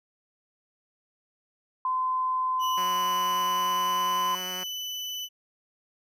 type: tone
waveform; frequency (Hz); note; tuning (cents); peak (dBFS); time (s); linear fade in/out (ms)
sine; 1027; C6; -33; -24; 1.85-4.35; 2
type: tone with pitch glide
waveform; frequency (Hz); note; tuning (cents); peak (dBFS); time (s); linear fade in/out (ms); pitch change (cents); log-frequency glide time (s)
35% pulse; 2960 to 2993; F#7 to F#7; 0 to +19; -30; 2.59-5.29; 50; +19; 2.73-4.71
type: tone with vibrato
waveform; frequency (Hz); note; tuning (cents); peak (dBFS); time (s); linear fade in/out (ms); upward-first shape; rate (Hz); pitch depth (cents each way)
5% pulse; 183.4; F#3; -15; -25; 2.77-4.64; 10; sine; 10; 11
effects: none